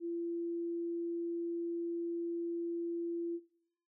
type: tone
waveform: sine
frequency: 340 Hz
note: F4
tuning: 46 cents flat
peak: -35 dBFS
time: 0-3.4 s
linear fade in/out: 50 ms
effects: noise-tail reverb RT60 0.7 s tail -17 dB re dry